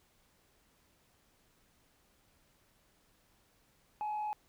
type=tone with frequency modulation; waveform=sine; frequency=846 Hz; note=G#5; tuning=32 cents sharp; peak=-32 dBFS; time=4.01-4.33 s; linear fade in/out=0 ms; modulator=58.8 Hz; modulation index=0.29; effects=tanh soft clip ceiling -32 dBFS + pink hiss -70 dBFS RMS until 4.48 s